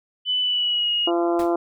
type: tone with pitch glide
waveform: sine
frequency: 2999 to 2877 Hz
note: F#7 to F#7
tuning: +23 to -49 cents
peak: -19 dBFS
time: 0.25-1.11 s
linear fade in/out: 50 ms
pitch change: -72 cents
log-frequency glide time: 0.39-0.92 s
type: harmonic tone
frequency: 171.2 Hz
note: F3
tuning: 34 cents flat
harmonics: 2 / 3 / 4 / 5 / 6 / 7 / 8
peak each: -20 / -30 / -24 / -34 / -32 / -37 / -38 dBFS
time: 1.07-1.56 s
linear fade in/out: 5 ms
type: noise with exponential decay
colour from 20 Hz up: pink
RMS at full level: -33 dBFS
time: 1.39-1.56 s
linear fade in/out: 5 ms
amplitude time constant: 35 ms
effects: none